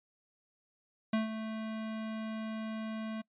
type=tone with ADSR envelope; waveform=square; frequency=220 Hz; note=A3; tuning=in tune; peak=-27 dBFS; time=1.13-3.22 s; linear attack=5 ms; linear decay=140 ms; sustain=-10 dB; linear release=13 ms; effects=noise-tail reverb RT60 0.1 s tail -25 dB re dry + resampled to 8000 Hz